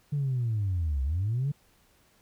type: linear two-way sweep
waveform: sine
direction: down then up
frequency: 148.4 to 64.1 to 148.4 Hz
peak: -24 dBFS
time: 0.12-1.52 s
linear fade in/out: 10 ms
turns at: 1.03 s
effects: tanh soft clip ceiling -22 dBFS + pink hiss -64 dBFS RMS until 2.21 s